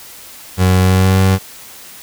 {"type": "tone with pitch glide", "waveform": "30% pulse", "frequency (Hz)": [92.5, 95.16], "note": ["F#2", "F#2"], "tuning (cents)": [0, 49], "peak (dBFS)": -6, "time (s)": [0.57, 1.39], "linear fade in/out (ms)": 50, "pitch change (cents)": 49, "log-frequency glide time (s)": [0.78, 1.19], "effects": ["white hiss -36 dBFS RMS until 2.02 s"]}